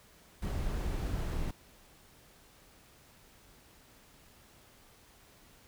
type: noise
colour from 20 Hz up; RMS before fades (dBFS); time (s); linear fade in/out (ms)
brown; -34; 0.42-1.51; 5
effects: pink hiss -60 dBFS RMS until 5.67 s